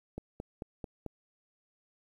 click train, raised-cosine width 2 ms, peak -25 dBFS, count 5, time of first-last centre 0.18-1.063 s, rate 4.53 Hz, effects 10-bit

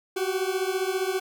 40% pulse beating tone pair, 369.9 / 384.9 Hz, F#4 / G4, 0 / -32 cents, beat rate 15 Hz, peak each -27 dBFS, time 0.16-1.2 s, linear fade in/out 10 ms, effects none

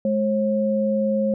sine tone pair together, 211.1 / 539.7 Hz, G#3 / C#5, +29 / -46 cents, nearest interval octave + major third, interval 1625 cents, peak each -21 dBFS, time 0.05-1.34 s, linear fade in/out 2 ms, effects none

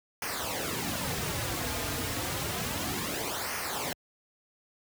pink noise with flanger, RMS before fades -33 dBFS, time 0.22-3.93 s, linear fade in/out 2 ms, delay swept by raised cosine 0.26 to 5.36 ms, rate 0.3 Hz, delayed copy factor -0.7, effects high-pass 60 Hz 12 dB/octave

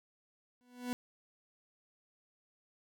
40% pulse tone with exponential growth, 246.9 Hz, B3, in tune, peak -31 dBFS, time 0.61-0.93 s, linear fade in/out 0 ms, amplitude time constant 69 ms, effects none

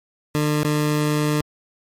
20% pulse tone with dropouts, 150 Hz, D3, 37 cents sharp, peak -13 dBFS, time 0.35-1.41 s, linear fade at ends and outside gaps 0 ms, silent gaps 0.631-0.647 s, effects MP3 64 kbps

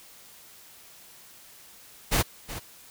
pink noise with echo, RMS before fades -23 dBFS, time 2.11-2.23 s, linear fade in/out 20 ms, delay 370 ms, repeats 1, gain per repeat -13 dB, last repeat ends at 2.6 s, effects white hiss -51 dBFS RMS until 2.9 s

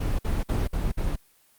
brown noise bursts, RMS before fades -25 dBFS, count 5, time 0-1.162 s, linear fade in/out 10 ms, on 190 ms, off 53 ms, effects white hiss -61 dBFS RMS until 1.58 s + Opus 24 kbps

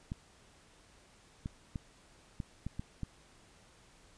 clicks, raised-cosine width 5 ms, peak -25 dBFS, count 7, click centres 0.119 / 1.459 / 1.758 / 2.402 / 2.666 / 2.795 / 3.033 s, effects pink hiss -62 dBFS RMS until 4.17 s + resampled to 22050 Hz

